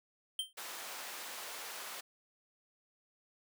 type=tone with exponential decay; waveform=square; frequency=3136 Hz; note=G7; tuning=in tune; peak=-31 dBFS; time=0.39-0.53 s; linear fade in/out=2 ms; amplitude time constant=29 ms
type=high-pass noise; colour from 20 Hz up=pink; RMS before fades=-45 dBFS; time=0.57-2.01 s; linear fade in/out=10 ms; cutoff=720 Hz; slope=12 dB/octave
effects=none